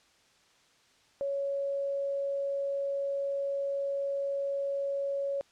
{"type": "tone", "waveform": "sine", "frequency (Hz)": 557, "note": "C#5", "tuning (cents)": 8, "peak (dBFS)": -29, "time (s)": [1.21, 5.41], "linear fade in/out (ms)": 0, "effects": ["white hiss -64 dBFS RMS until 5.51 s", "low-pass 6000 Hz 12 dB/octave"]}